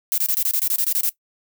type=noise bursts; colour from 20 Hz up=violet; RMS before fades=-20 dBFS; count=12; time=0.12-1.092 s; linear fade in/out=0 ms; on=59 ms; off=24 ms; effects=noise-tail reverb RT60 0.1 s tail -18 dB re dry